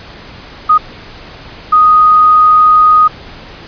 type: tone bursts at uneven times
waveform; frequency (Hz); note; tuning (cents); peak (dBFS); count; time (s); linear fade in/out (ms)
sine; 1244.5; D#6; 0; -3; 2; 0.69-0.78 / 1.72-3.08; 10
effects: pink hiss -32 dBFS RMS until 3.67 s + resampled to 11025 Hz